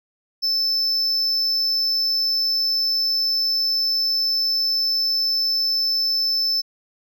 triangle tone, 5274 Hz, E8, in tune, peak -17 dBFS, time 0.42-6.62 s, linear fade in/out 20 ms, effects none

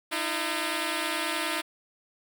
5% pulse tone pair together, 307.7 / 337.2 Hz, D#4 / E4, -19 / +39 cents, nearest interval major second, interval 158 cents, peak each -19 dBFS, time 0.11-1.62 s, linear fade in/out 20 ms, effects none

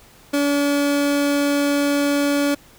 30% pulse tone, 285.8 Hz, D4, 47 cents flat, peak -14 dBFS, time 0.33-2.55 s, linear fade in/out 10 ms, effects pink hiss -49 dBFS RMS until 2.78 s

